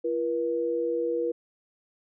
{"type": "tone pair together", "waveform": "sine", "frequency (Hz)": [340, 480.5], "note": ["F4", "B4"], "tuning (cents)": [-46, -48], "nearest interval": "tritone", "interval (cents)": 598, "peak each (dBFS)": [-30, -26], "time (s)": [0.04, 1.32], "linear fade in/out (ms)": 10, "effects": []}